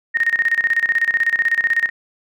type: tone with tremolo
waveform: sine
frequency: 1854 Hz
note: A#6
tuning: 10 cents flat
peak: -12 dBFS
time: 0.14-1.9 s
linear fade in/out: 20 ms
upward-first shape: square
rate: 16 Hz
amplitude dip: 80%
effects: none

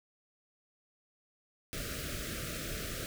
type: band-stop noise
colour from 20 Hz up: pink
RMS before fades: -39 dBFS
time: 1.73-3.06 s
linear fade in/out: 0 ms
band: 670 to 1200 Hz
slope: 96 dB/octave
effects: none

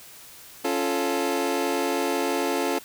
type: chord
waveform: 25% pulse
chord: Db augmented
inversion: none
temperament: equal with one note detuned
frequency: 277.2 / 349.2 / 438.7 Hz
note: Db4 / F4 / A4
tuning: 0 / 0 / -5 cents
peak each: -24 dBFS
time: 0.64-2.79 s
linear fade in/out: 10 ms
effects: white hiss -46 dBFS RMS until 2.84 s

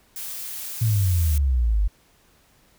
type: noise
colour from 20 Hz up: blue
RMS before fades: -33 dBFS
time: 0.16-1.38 s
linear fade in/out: 2 ms
type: exponential sweep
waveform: sine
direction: down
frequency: 116.54 to 47.77 Hz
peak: -17 dBFS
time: 0.81-1.88 s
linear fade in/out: 10 ms
effects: pink hiss -59 dBFS RMS until 2.78 s

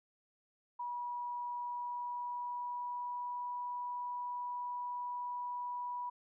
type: tone with pitch glide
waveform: sine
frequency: 970 to 978.4 Hz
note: B5 to B5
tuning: -31 to -16 cents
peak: -37 dBFS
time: 0.79-6.1 s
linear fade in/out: 10 ms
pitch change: +15 cents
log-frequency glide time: 1.57-3.52 s
effects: none

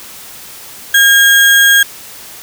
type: tone with sample-and-hold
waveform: sine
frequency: 1620 Hz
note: G#6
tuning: 43 cents flat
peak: -4 dBFS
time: 0.94-1.83 s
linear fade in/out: 5 ms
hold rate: 4900 Hz
effects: white hiss -32 dBFS RMS until 2.42 s

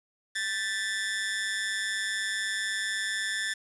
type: tone with amplitude modulation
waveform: sawtooth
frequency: 1760 Hz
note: A6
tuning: in tune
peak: -22 dBFS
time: 0.35-3.54 s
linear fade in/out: 10 ms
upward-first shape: sine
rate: 204 Hz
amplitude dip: 70%
effects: resampled to 24000 Hz + 8-bit

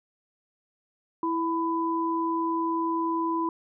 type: tone pair together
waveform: sine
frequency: 329.6 / 998.9 Hz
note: E4 / B5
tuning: 0 / +19 cents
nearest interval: octave + perfect fifth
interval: 1919 cents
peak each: -27 dBFS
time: 1.23-3.49 s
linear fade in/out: 2 ms
effects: none

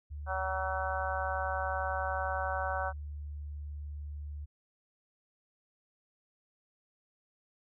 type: tone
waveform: sine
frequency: 73.42 Hz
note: D2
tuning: in tune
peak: -38 dBFS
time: 0.1-4.46 s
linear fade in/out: 20 ms
type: harmonic tone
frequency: 188.9 Hz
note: F#3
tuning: 36 cents sharp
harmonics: 3 / 4 / 5 / 6 / 7 / 8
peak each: -38 / -36 / -40 / -41 / -41 / -38 dBFS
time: 0.26-2.93 s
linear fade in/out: 50 ms
effects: none

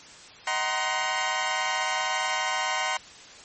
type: chord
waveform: 20% pulse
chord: C half-diminished seventh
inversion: first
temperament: just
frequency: 627.9 / 753.5 / 941.9 / 1046.5 Hz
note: Eb5 / Gb5 / Bb5 / C6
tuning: +16 / +31 / +18 / 0 cents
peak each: -31 / -25 / -25 / -25 dBFS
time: 0.47-2.97 s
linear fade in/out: 2 ms
effects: white hiss -47 dBFS RMS until 3.44 s + MP3 32 kbps

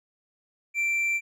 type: tone with hard clipping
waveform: sine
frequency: 2349 Hz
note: D7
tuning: in tune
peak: -24 dBFS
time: 0.74-1.21 s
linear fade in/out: 50 ms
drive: 3 dB
effects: none

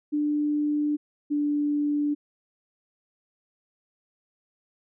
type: tone pair in turn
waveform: sine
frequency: 296.4 / 293 Hz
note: D4 / D4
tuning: +16 / -4 cents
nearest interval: unison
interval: 20 cents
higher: first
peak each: -22 dBFS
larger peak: neither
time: 0.12-0.97 / 1.3-2.15 s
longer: neither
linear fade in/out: 20 ms
effects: none

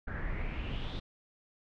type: noise with low-pass filter sweep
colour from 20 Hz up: brown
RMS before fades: -36 dBFS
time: 0.07-1 s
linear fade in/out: 10 ms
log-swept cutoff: 1600 to 3800 Hz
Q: 5.3
effects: none

